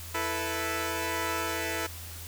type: chord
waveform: 10% pulse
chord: E suspended fourth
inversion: none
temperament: equal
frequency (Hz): 329.6 / 440 / 493.9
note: E4 / A4 / B4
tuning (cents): 0 / 0 / 0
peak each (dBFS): -25 / -26 / -27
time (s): 0.14-1.87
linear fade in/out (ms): 10
effects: added 84 Hz sine -42 dBFS peak until 2.27 s + white hiss -44 dBFS RMS until 2.27 s